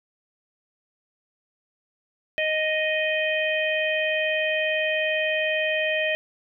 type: harmonic tone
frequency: 622.3 Hz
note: D#5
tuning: in tune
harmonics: 1 / 3 / 4 / 5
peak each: -25 / -27 / -27 / -32 dBFS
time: 2.38-6.15 s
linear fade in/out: 0 ms
effects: none